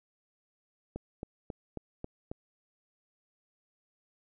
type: click train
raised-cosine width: 2 ms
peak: -24 dBFS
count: 6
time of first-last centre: 0.96-2.315 s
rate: 3.69 Hz
effects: none